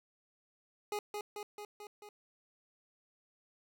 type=tone with echo; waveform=25% pulse; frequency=415.3 Hz; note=G#4; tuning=in tune; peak=-31 dBFS; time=0.92-0.99 s; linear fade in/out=2 ms; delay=220 ms; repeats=5; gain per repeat=-3 dB; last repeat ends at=2.09 s; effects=none